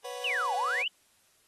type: chord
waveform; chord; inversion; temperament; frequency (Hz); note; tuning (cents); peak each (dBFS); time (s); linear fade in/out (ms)
sawtooth; B suspended second; none; just; 493.9 / 555.6 / 740.8; B4 / C#5 / F#5; 0 / +4 / +2; -35 / -38 / -38; 0.04-0.83; 10
type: exponential two-way sweep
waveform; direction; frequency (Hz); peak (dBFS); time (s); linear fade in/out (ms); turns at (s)
sine; down then up; 3100 to 705 to 3100; -27; 0.24-0.88; 5; 0.55
effects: white hiss -66 dBFS RMS until 1.47 s + AAC 32 kbps